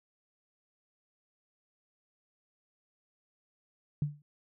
sine tone with exponential decay, 146.83 Hz, D3, in tune, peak -24 dBFS, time 4.02-4.22 s, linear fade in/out 2 ms, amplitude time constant 43 ms, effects none

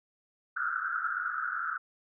white band-pass noise, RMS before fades -33 dBFS, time 0.56-1.78 s, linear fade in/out 10 ms, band 1300 to 1500 Hz, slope 96 dB/octave, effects none

